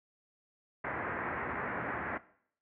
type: low-pass noise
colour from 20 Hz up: white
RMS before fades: -37 dBFS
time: 0.84-2.18 s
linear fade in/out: 5 ms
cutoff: 2000 Hz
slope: 48 dB/octave
effects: noise-tail reverb RT60 0.6 s tail -18 dB re dry + high-pass 80 Hz 12 dB/octave